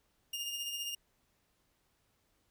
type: tone with tremolo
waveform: sawtooth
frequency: 2826 Hz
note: F7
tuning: 20 cents sharp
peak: -32 dBFS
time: 0.33-0.95 s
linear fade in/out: 5 ms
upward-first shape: sine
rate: 15 Hz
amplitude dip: 40%
effects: pink hiss -75 dBFS RMS until 2.5 s